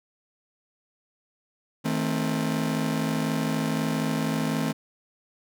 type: chord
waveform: 40% pulse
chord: A diminished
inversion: second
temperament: just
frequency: 158.4 / 220 / 264 Hz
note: Eb3 / A3 / C4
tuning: +31 / 0 / +16 cents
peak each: -28 dBFS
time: 1.84-4.73 s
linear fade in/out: 20 ms
effects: none